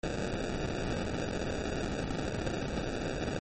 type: noise with sample-and-hold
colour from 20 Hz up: violet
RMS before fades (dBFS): -34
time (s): 0.03-3.39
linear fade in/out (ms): 5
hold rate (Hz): 1050
effects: MP3 32 kbps